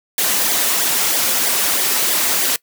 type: noise with flanger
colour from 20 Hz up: white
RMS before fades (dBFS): -17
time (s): 0.18-2.56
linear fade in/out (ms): 2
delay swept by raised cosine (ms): 0.72 to 6.62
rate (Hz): 3.1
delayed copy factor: -0.9
effects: noise-tail reverb RT60 0.1 s tail -22 dB re dry + high-pass 200 Hz 12 dB/octave